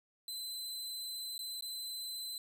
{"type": "tone with dropouts", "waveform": "sawtooth", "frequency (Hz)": 4043, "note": "B7", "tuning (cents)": 40, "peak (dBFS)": -37, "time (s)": [0.28, 2.38], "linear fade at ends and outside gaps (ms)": 2, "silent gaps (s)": [[1.38, 1.39], [1.609, 1.623]], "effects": []}